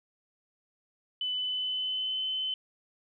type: tone with pitch glide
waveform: sine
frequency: 3002 to 3049 Hz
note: F#7 to G7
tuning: +24 to -49 cents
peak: -29 dBFS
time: 1.21-2.54 s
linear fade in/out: 2 ms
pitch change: +27 cents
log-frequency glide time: 1.34-2.24 s
effects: none